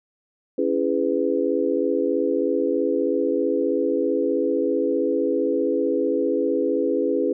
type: chord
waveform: sine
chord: C# minor seventh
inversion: none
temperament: just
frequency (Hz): 277.2 / 332.6 / 415.8 / 498.9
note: C#4 / E4 / G#4 / B4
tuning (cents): 0 / +16 / +2 / +17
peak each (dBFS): -25 / -25 / -24 / -24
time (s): 0.58-7.33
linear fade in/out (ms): 5
effects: none